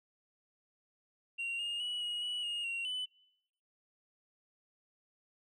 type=tone with pitch steps; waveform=sine; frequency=2757 / 2836 / 2933 / 2895 / 2940 / 2856 / 2750 / 3003 Hz; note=F7 / F7 / F#7 / F#7 / F#7 / F7 / F7 / F#7; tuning=-23 / +26 / -16 / -38 / -12 / +38 / -27 / +25 cents; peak=-32 dBFS; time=1.38-3.06 s; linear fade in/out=20 ms; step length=210 ms; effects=noise-tail reverb RT60 0.8 s tail -26 dB re dry + tanh soft clip ceiling -34 dBFS